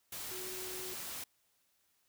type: tone in noise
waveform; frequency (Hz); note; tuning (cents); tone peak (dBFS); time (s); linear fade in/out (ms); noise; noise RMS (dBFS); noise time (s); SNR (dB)
sine; 370; F#4; 0; -46; 0.31-0.94; 5; white; -43; 0.12-1.24; -6
effects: white hiss -75 dBFS RMS until 2.08 s